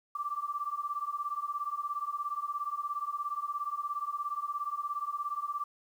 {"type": "beating tone pair", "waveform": "sine", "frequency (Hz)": [1160, 1177], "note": ["D6", "D6"], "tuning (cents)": [-22, 3], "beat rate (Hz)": 17, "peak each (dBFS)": [-36, -35], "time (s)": [0.15, 5.64], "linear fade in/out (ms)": 5, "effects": ["10-bit"]}